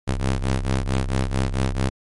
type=ring-modulated tone; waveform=sawtooth; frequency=66.3 Hz; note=C2; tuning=23 cents sharp; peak=-13 dBFS; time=0.07-1.9 s; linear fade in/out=20 ms; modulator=30.9 Hz; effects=MP3 48 kbps